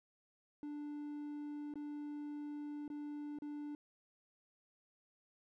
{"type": "tone with dropouts", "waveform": "triangle", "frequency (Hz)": 294.2, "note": "D4", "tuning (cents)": 3, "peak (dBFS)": -40, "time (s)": [0.63, 3.75], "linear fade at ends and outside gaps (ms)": 1, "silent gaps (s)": [[1.739, 1.756], [2.879, 2.901], [3.387, 3.421]], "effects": []}